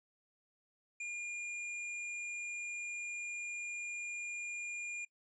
sine tone with hard clipping, 2415 Hz, D7, 48 cents sharp, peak -40 dBFS, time 1-5.05 s, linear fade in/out 5 ms, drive 16 dB, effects noise-tail reverb RT60 0.1 s tail -23 dB re dry + resampled to 22050 Hz

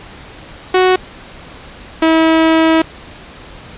sawtooth tone pair in turn, 370 / 322.6 Hz, F#4 / E4, 0 / -37 cents, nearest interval major second, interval 237 cents, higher first, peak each -4 dBFS, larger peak neither, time 0.74-0.96 / 2.02-2.82 s, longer second, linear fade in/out 5 ms, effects pink hiss -35 dBFS RMS until 3.77 s + resampled to 8000 Hz

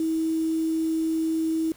sine tone with quantisation, 321.7 Hz, E4, 42 cents flat, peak -22 dBFS, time 0-1.72 s, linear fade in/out 2 ms, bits 7, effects pink hiss -53 dBFS RMS until 1.76 s

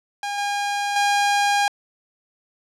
sawtooth tone with level steps, 812 Hz, G#5, 39 cents flat, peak -21 / -18 / -13 dBFS, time 0.23-1.68 s, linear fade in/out 2 ms, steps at 0.38 / 0.96 s, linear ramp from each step 2 ms, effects low-pass 8000 Hz 12 dB/octave

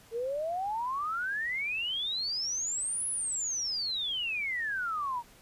sine exponential two-way sweep, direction up then down, 444.7 to 10580 to 921 Hz, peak -30 dBFS, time 0.11-5.23 s, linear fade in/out 50 ms, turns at 3.07 s, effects pink hiss -57 dBFS RMS until 5.41 s + resampled to 32000 Hz

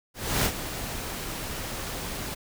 pink noise with ADSR envelope, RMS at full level -23 dBFS, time 0.14-2.35 s, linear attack 310 ms, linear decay 62 ms, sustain -11 dB, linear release 15 ms, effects none

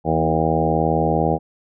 harmonic tone with a mistuned harmonic, 80 Hz, D#2, 49 cents sharp, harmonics 1 / 2 / 3 / 4 / 5 / 6 / 7 / 8 / 9 / 10, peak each -27 / -22 / -27 / -25 / -26 / -24 / -26 / -28 / -25 / -24 dBFS, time 0.04-1.39 s, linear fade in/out 50 ms, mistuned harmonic 3, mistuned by -18 cents, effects none

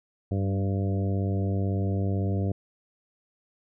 harmonic tone with a mistuned harmonic, 98 Hz, G2, in tune, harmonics 1 / 2 / 3 / 4 / 5 / 6 / 7, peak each -25 / -31 / -35 / -37 / -39 / -41 / -42 dBFS, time 0.31-2.52 s, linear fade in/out 5 ms, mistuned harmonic 2, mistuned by -20 cents, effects none

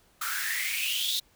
white noise with high-pass filter sweep, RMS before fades -30 dBFS, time 0.21-1.2 s, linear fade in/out 10 ms, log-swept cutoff 1300 to 3900 Hz, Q 9.6, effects pink hiss -63 dBFS RMS until 1.35 s

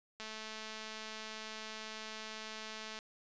click train, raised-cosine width 0.2 ms, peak -28 dBFS, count 609, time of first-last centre 0.2-2.989 s, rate 218 Hz, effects resampled to 16000 Hz

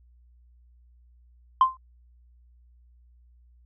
sine tone with exponential decay, 1043 Hz, C6, 6 cents flat, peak -9 dBFS, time 1.61-1.77 s, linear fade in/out 2 ms, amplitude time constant 33 ms, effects tanh soft clip ceiling -10 dBFS + added 60 Hz sine -54 dBFS peak until 3.65 s

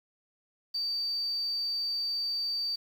sine tone, 4623 Hz, D8, 28 cents flat, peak -28 dBFS, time 0.74-2.76 s, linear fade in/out 10 ms, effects tanh soft clip ceiling -25 dBFS + 9-bit

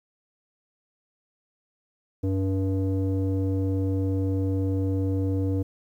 square tone with low-pass filter, 95.8 Hz, G2, 39 cents flat, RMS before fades -25 dBFS, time 2.23-5.63 s, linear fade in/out 10 ms, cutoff 390 Hz, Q 8.7, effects 10-bit

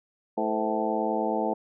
harmonic tone with a mistuned harmonic, 109.4 Hz, A2, 9 cents flat, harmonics 2 / 3 / 4 / 5 / 6 / 7 / 8, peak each -32 / -32 / -32 / -32 / -32 / -32 / -32 dBFS, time 0.37-1.54 s, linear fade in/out 10 ms, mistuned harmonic 5, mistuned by -100 cents, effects none

